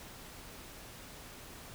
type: silence
effects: pink hiss -50 dBFS RMS until 1.74 s